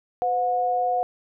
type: tone pair together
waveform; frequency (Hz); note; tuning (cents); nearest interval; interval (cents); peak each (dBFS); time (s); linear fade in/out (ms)
sine; 505.7 / 724; B4 / F#5; +41 / -38; tritone; 621; -27 / -21; 0.22-1.03; 0
effects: none